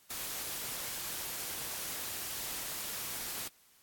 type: noise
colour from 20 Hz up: white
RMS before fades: -39 dBFS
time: 0.1-3.48 s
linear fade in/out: 5 ms
effects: white hiss -64 dBFS RMS until 3.82 s + AAC 64 kbps